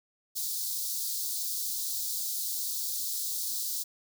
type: high-pass noise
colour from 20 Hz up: white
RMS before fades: -33 dBFS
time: 0.35-3.84 s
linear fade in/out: 20 ms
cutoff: 3900 Hz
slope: 48 dB/octave
effects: none